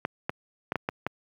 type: clicks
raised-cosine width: 0.5 ms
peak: -12 dBFS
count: 6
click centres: 0.051 / 0.295 / 0.721 / 0.757 / 0.889 / 1.066 s
effects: high-pass 100 Hz 12 dB/octave + 9-bit